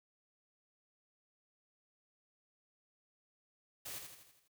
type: noise with echo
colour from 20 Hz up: white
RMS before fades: -45 dBFS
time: 3.85-3.99 s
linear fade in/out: 10 ms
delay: 82 ms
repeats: 6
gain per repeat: -5 dB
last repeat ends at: 4.482 s
effects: none